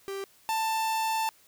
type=tone pair in turn; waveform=45% pulse; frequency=392 / 887.2 Hz; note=G4 / A5; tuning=0 / +14 cents; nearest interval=octave + major second; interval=1414 cents; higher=second; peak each=-33 / -26 dBFS; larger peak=second; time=0.08-0.24 / 0.49-1.29 s; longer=second; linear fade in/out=0 ms; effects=white hiss -60 dBFS RMS until 1.47 s